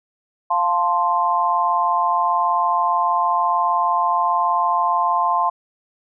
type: chord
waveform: sine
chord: F major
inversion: none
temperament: equal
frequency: 698.5 / 880 / 1046.5 Hz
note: F5 / A5 / C6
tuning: 0 / 0 / 0 cents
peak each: -22 / -21 / -18 dBFS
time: 0.5-5.5 s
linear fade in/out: 10 ms
effects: none